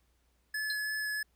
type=tone with vibrato; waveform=square; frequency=1713 Hz; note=A6; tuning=47 cents flat; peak=-33 dBFS; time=0.54-1.23 s; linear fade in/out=5 ms; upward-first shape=sine; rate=3.1 Hz; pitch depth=10 cents each way
type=tone with exponential decay; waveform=sine; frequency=4144 Hz; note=C8; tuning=17 cents flat; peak=-30 dBFS; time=0.7-0.8 s; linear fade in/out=1 ms; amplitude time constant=21 ms
effects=added 60 Hz sine -70 dBFS peak until 1.35 s + pink hiss -75 dBFS RMS until 1.35 s